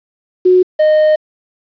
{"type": "tone pair in turn", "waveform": ["sine", "triangle"], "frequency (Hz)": [366.3, 616], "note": ["F#4", "D#5"], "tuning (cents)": [-17, -17], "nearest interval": "major sixth", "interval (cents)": 900, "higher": "second", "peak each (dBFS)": -5, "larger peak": "neither", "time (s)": [[0.45, 0.63], [0.79, 1.16]], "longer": "second", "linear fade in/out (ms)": 10, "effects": ["resampled to 11025 Hz", "7-bit"]}